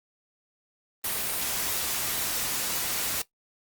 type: noise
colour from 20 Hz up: white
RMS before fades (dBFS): -29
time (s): 1.04-3.22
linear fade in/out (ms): 5
effects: noise-tail reverb RT60 0.1 s tail -17 dB re dry + Opus 32 kbps